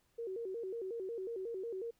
sine tone with vibrato, 419 Hz, G#4, 15 cents sharp, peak -38 dBFS, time 0.18-1.91 s, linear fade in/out 10 ms, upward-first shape square, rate 5.5 Hz, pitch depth 180 cents each way, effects pink hiss -75 dBFS RMS until 1.99 s

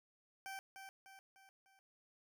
20% pulse tone with echo, 776 Hz, G5, 18 cents flat, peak -40 dBFS, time 0.46-0.59 s, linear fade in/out 0 ms, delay 300 ms, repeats 4, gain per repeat -6 dB, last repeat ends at 1.79 s, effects none

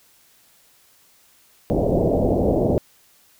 white low-pass noise, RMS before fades -19 dBFS, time 1.7-2.78 s, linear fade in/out 0 ms, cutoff 660 Hz, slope 48 dB/octave, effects white hiss -56 dBFS RMS until 3.39 s

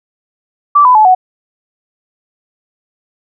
sine tone with pitch steps, 1163 / 1000.8 / 861.3 / 741.2 Hz, D6 / B5 / A5 / F#5, -17 / +23 / -37 / +3 cents, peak -3 dBFS, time 0.75-1.15 s, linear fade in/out 10 ms, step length 100 ms, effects none

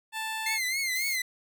15% pulse tone, 881 Hz, A5, 2 cents sharp, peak -25 dBFS, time 0.12-0.59 s, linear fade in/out 50 ms
sawtooth tone with vibrato, 2100 Hz, C7, 6 cents sharp, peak -24 dBFS, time 0.46-1.22 s, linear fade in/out 5 ms, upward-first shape triangle, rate 3.7 Hz, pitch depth 100 cents each way
violet noise, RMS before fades -38 dBFS, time 0.95-1.16 s, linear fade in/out 5 ms
effects none

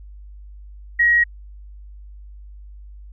sine tone, 1897 Hz, A#6, 30 cents sharp, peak -12 dBFS, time 0.99-1.24 s, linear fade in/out 10 ms, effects added 50 Hz sine -37 dBFS peak until 3.12 s

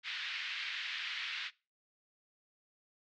pink band-pass noise, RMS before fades -40 dBFS, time 0.03-1.51 s, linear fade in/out 50 ms, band 1800 to 3900 Hz, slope 24 dB/octave, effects noise-tail reverb RT60 0.3 s tail -22 dB re dry + low-pass 6000 Hz 12 dB/octave

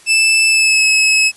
sawtooth tone with pitch glide, 2637 to 2578 Hz, E7 to E7, 0 to -39 cents, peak -6 dBFS, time 0.06-1.32 s, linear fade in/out 50 ms, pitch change -39 cents, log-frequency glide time 0.48-0.85 s, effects white hiss -44 dBFS RMS until 1.36 s + resampled to 24000 Hz

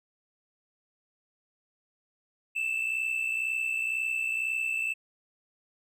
triangle tone pair together, 2631 / 2693 Hz, E7 / E7, -4 / +36 cents, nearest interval unison, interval 40 cents, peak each -26 / -31 dBFS, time 2.55-4.94 s, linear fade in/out 20 ms, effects tanh soft clip ceiling -22 dBFS

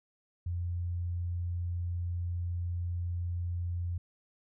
sine tone, 87.31 Hz, F2, in tune, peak -31 dBFS, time 0.46-3.98 s, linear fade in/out 5 ms, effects none

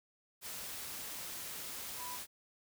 sine tone in noise, 987.8 Hz, B5, in tune, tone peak -44 dBFS, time 1.97-2.19 s, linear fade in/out 50 ms, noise white, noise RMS -44 dBFS, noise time 0.41-2.27 s, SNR -3 dB, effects none

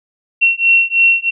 sine beating tone pair, 2723 / 2726.1 Hz, F7 / F7, -44 / -42 cents, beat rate 3.1 Hz, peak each -12 dBFS, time 0.41-1.31 s, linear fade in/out 20 ms, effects none

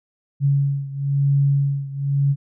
sine beating tone pair, 139.7 / 140.7 Hz, C#3 / C#3, +14 / +26 cents, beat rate 1 Hz, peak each -18 / -21 dBFS, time 0.4-2.36 s, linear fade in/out 50 ms, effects none

